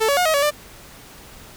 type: tone with pitch steps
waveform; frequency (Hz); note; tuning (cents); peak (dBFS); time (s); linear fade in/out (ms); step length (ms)
sawtooth; 440.9 / 565 / 720 / 633 / 567 / 594; A4 / C#5 / F#5 / D#5 / C#5 / D5; +4 / +33 / -47 / +30 / +39 / +20; -12; 0-0.51; 20; 85
effects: pink hiss -43 dBFS RMS until 1.56 s